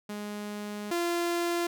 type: tone pair in turn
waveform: sawtooth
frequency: 207.7 / 344.3 Hz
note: G#3 / F4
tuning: 0 / -25 cents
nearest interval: major sixth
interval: 875 cents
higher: second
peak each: -31 / -23 dBFS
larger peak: second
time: 0.09-0.91 / 0.91-1.67 s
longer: first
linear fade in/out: 5 ms
effects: none